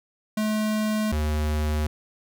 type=tone pair in turn; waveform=square; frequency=214.8 / 75.94 Hz; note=A3 / D#2; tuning=-41 / -41 cents; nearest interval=octave + tritone; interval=1800 cents; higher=first; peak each=-23 dBFS; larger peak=neither; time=0.37-1.12 / 1.12-1.87 s; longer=neither; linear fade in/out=5 ms; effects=none